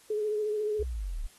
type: tone with vibrato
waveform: sine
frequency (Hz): 423.8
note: G#4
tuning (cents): +35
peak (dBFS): -27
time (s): 0.1-0.83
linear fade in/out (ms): 5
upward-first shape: sine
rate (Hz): 14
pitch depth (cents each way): 31
type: linear sweep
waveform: sine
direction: down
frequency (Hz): 69.3 to 30.87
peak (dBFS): -31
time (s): 0.79-1.27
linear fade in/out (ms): 10
effects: white hiss -58 dBFS RMS until 1.38 s + AAC 32 kbps